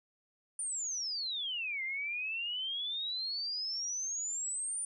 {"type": "exponential two-way sweep", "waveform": "sine", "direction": "down then up", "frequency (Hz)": [9380, 2068, 9380], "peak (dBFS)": -34, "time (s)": [0.59, 4.85], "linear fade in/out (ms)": 2, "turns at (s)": 1.83, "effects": []}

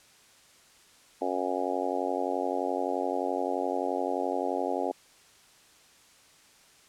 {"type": "harmonic tone", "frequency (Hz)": 91.6, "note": "F#2", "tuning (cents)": -17, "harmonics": [3, 4, 5, 6, 7, 8, 9], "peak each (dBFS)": [-35, -35, -35, -35, -35, -35, -35], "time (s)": [1.21, 4.92], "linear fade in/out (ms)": 10, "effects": ["white hiss -58 dBFS RMS until 6.88 s", "low-pass 9000 Hz 12 dB/octave"]}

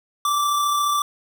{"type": "tone with amplitude modulation", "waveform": "square", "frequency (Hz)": 1168, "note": "D6", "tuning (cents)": -10, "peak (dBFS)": -18, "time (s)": [0.25, 1.02], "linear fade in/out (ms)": 2, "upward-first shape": "sine", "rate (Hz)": 34.3, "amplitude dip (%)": 25, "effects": []}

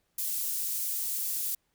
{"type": "high-pass noise", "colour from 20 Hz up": "pink", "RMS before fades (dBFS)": -32, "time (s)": [0.18, 1.55], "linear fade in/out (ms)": 5, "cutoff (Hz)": 11000, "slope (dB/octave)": 12, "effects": ["pink hiss -75 dBFS RMS until 1.74 s"]}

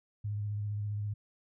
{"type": "tone with vibrato", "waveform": "sine", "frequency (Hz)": 103.83, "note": "G#2", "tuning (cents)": 0, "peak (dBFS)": -32, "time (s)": [0.24, 1.14], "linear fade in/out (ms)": 10, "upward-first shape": "sine", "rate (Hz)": 15, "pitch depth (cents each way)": 25, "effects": []}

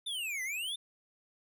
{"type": "exponential two-way sweep", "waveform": "square", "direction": "down then up", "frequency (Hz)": [3634, 1975, 3634], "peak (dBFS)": -35, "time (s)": [0.06, 0.76], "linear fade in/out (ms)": 10, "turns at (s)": 0.43, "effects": []}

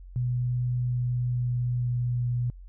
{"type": "tone with pitch glide", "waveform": "sine", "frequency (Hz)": [123.47, 121.98], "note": ["B2", "B2"], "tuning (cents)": [0, -21], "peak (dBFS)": -24, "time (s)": [0.16, 2.5], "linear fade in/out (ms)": 0, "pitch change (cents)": -21, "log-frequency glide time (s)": [0.77, 2.33], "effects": ["added 45 Hz sine -42 dBFS peak until 2.68 s"]}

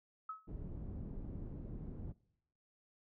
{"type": "tone with exponential decay", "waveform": "sine", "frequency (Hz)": 1286, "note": "E6", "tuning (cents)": -43, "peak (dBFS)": -38, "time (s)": [0.29, 0.48], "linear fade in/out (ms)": 5, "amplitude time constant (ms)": 41}
{"type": "low-pass noise", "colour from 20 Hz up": "pink", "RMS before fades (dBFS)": -45, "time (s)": [0.47, 2.13], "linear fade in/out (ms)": 20, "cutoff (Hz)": 260, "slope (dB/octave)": 12}
{"effects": ["noise-tail reverb RT60 0.9 s tail -24 dB re dry"]}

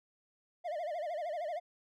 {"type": "tone with vibrato", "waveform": "triangle", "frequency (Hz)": 649, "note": "E5", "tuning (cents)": -27, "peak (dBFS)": -33, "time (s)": [0.64, 1.6], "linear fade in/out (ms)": 20, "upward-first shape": "sine", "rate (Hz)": 13, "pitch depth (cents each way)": 170, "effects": []}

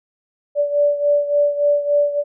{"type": "beating tone pair", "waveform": "sine", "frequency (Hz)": [580, 583.5], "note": ["D5", "D5"], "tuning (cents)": [-22, -11], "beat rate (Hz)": 3.5, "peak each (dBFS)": [-15, -20], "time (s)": [0.55, 2.24], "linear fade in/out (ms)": 50, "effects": []}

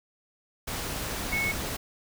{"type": "tone in noise", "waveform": "sine", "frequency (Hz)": 2200, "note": "C#7", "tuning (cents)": -14, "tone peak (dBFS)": -26, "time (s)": [1.32, 1.52], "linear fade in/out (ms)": 10, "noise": "pink", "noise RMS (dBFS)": -33, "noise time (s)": [0.67, 1.77], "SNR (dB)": 4, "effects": []}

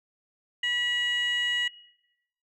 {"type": "tone pair together", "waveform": "sine", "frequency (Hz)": [1939.3, 2900], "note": ["B6", "F#7"], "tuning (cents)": [-32, -35], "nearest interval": "perfect fifth", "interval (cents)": 697, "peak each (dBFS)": -26, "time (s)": [0.63, 1.68], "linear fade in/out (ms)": 5, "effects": ["noise-tail reverb RT60 0.9 s tail -21 dB re dry", "tanh soft clip ceiling -21 dBFS"]}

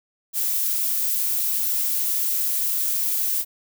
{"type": "noise", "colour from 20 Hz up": "violet", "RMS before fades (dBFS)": -23, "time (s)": [0.33, 3.45], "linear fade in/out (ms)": 50, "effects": []}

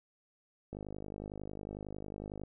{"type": "click train", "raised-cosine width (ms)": 2, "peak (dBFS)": -29, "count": 88, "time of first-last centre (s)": [0.73, 2.436], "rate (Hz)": 51, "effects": []}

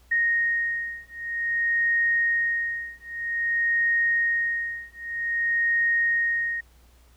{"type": "beating tone pair", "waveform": "sine", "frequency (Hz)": [1863, 1863.52], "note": ["A#6", "A#6"], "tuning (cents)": [-2, -1], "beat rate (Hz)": 0.52, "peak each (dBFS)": -25, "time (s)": [0.11, 6.61], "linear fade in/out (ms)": 10, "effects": ["added 60 Hz sine -54 dBFS peak until 7.16 s", "pink hiss -61 dBFS RMS until 7.16 s"]}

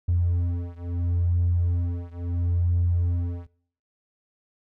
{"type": "beating tone pair", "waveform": "triangle", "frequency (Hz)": [86.8, 87.54], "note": ["F2", "F2"], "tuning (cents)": [-10, 5], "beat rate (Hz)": 0.74, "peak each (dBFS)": [-21, -22], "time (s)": [0.08, 3.47], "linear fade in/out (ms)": 10, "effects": ["noise-tail reverb RT60 0.6 s tail -22 dB re dry", "tanh soft clip ceiling -15 dBFS"]}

